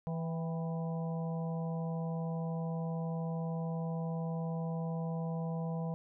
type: harmonic tone with a mistuned harmonic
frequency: 164.81 Hz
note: E3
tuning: in tune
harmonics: 1 / 3 / 4 / 5 / 6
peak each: -34 / -44 / -46 / -48 / -50 dBFS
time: 0.07-5.94 s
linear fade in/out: 0 ms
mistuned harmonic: 5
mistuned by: -55 cents
effects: none